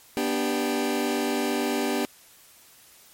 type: chord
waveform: sawtooth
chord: G major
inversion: first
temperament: just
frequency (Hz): 245 / 294 / 392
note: B3 / D4 / G4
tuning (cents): -14 / +2 / 0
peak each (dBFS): -24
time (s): 0.17-2.05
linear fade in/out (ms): 0
effects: white hiss -53 dBFS RMS until 3.13 s + MP3 64 kbps

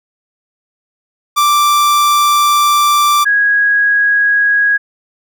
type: tone pair in turn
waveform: 45% pulse / sine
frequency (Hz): 1174.7 / 1654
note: D6 / G#6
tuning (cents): 0 / -8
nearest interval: tritone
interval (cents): 592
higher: second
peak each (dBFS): -8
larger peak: neither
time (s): 1.36-3.25 / 3.25-4.78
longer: first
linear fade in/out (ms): 20
effects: none

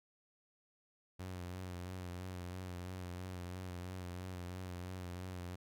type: tone with vibrato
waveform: sawtooth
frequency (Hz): 90.6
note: F#2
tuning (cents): -36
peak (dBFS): -39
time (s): 1.19-5.56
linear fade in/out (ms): 10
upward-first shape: sine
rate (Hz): 3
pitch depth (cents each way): 45
effects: none

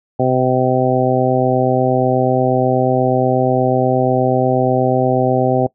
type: harmonic tone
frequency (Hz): 128.3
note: C3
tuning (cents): -34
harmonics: 1 / 2 / 3 / 4 / 5 / 6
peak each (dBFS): -19 / -19 / -19 / -19 / -19 / -19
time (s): 0.19-5.67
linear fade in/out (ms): 10
effects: noise-tail reverb RT60 0.1 s tail -20 dB re dry

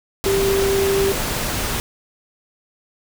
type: tone in noise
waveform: sine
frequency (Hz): 392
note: G4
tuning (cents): 0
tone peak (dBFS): -16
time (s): 0.26-1.12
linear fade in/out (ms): 0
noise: pink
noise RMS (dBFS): -23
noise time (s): 0.24-1.8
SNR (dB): +4
effects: none

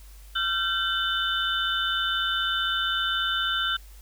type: tone cluster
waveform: sine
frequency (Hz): 1372 / 1547 / 3006 / 3578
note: F6 / G6 / F#7 / A7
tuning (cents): -31 / -23 / +27 / +28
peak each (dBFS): -29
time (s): 0.35-3.77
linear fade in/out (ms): 10
effects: added 50 Hz sine -44 dBFS peak until 4.01 s + white hiss -55 dBFS RMS until 4.01 s

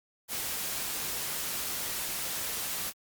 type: noise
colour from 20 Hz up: white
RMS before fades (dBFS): -34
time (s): 0.28-2.93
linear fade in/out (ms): 50
effects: Opus 48 kbps

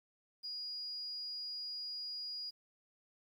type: tone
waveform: sine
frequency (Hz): 4880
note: D#8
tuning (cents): -34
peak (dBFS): -40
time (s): 0.43-2.51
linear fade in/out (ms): 20
effects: 11-bit

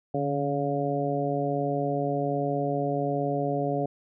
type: harmonic tone with a mistuned harmonic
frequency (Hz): 141.3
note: C#3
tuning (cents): +34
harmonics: 1 / 2 / 3 / 4 / 5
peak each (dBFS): -31 / -31 / -31 / -31 / -31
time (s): 0.14-3.86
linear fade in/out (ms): 5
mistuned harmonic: 1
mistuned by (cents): +51
effects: none

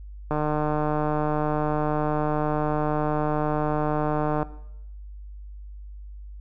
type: click train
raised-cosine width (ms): 1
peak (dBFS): -12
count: 623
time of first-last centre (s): 0.31-4.429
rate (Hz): 151
effects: noise-tail reverb RT60 0.8 s tail -17 dB re dry + added 50 Hz sine -37 dBFS peak until 6.4 s

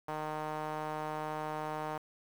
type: tone with band-pass filter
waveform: sawtooth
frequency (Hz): 153.7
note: D#3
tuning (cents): -21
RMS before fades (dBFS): -38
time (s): 0.08-1.98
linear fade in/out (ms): 5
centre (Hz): 870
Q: 1.8
effects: 9-bit

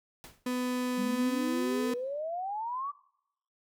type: noise with exponential decay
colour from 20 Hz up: pink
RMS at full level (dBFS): -44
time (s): 0.24-0.47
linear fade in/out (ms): 0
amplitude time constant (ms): 50
type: tone with pitch glide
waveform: 35% pulse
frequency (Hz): 250 to 251.7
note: B3 to B3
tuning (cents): +21 to +33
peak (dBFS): -28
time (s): 0.46-1.94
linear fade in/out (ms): 5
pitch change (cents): +12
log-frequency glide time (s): 1.05-1.39
type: exponential sweep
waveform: sine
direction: up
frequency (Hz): 196 to 1174.7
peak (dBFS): -32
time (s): 0.97-2.92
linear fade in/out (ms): 20
effects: noise-tail reverb RT60 0.8 s tail -22 dB re dry

